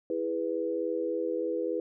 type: chord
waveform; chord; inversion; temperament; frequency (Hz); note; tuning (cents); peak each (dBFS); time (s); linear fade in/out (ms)
sine; E major; none; equal with one note detuned; 329.6 / 410.5 / 493.9; E4 / G#4 / B4; 0 / -20 / 0; -33 / -34 / -31; 0.1-1.8; 2
effects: none